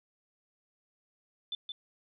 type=tone with echo; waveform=sine; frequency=3520 Hz; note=A7; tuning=in tune; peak=-33 dBFS; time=1.52-1.55 s; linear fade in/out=2 ms; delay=170 ms; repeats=1; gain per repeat=-4 dB; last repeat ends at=1.72 s; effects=none

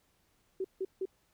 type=tone bursts; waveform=sine; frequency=380 Hz; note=F#4; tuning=46 cents sharp; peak=-31 dBFS; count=3; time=0.6-1.055 s; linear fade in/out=5 ms; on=45 ms; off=160 ms; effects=pink hiss -72 dBFS RMS until 1.33 s

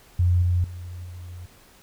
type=tone with level steps; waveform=sine; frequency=88.6 Hz; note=F2; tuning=25 cents sharp; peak=-16 / -18 / -33 / -35 dBFS; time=0.19-1.46 s; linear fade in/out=5 ms; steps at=0.42 / 0.64 / 1.05 s; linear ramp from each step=2 ms; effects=pink hiss -53 dBFS RMS until 1.82 s

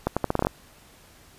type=accelerating click train; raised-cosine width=1 ms; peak=-8 dBFS; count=9; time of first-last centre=0.07-0.469 s; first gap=96 ms; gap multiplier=0.8; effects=pink hiss -53 dBFS RMS until 1.38 s + resampled to 32000 Hz

